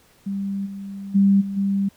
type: tone with level steps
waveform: sine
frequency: 197.4 Hz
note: G3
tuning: 12 cents sharp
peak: -23 / -30 / -12 / -25 / -18 dBFS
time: 0.26-1.89 s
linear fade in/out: 10 ms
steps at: 0.65 / 1.14 / 1.4 / 1.56 s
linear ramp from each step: 20 ms
effects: pink hiss -56 dBFS RMS until 1.96 s